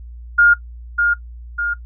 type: tone with echo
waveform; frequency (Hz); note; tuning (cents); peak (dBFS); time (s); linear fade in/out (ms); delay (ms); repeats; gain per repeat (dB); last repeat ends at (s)
sine; 1417; F6; +25; -7; 0.38-0.54; 10; 600; 2; -5; 1.74
effects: noise-tail reverb RT60 0.1 s tail -19 dB re dry + added 59 Hz sine -32 dBFS peak until 1.85 s